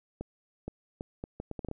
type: accelerating click train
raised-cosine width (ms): 2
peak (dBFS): -23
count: 10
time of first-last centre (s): 0.21-1.713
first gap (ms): 470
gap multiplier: 0.7
effects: none